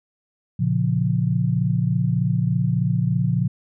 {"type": "chord", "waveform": "sine", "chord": "Bb minor", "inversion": "none", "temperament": "just", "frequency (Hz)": [116.54, 139.85, 174.81], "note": ["Bb2", "Db3", "F3"], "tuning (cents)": [0, 16, 2], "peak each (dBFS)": -22, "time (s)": [0.59, 3.48], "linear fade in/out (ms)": 10, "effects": []}